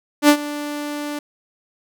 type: tone with ADSR envelope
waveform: sawtooth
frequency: 293.7 Hz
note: D4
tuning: in tune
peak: -3 dBFS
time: 0.22-1.19 s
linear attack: 67 ms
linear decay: 77 ms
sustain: -18 dB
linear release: 4 ms
effects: none